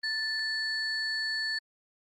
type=tone pair together; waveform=sine; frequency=1760 / 4435 Hz; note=A6 / C#8; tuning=0 / 0 cents; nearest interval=octave + major third; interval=1600 cents; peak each=-30 / -31 dBFS; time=0.03-1.59 s; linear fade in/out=10 ms; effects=tanh soft clip ceiling -24 dBFS + Opus 32 kbps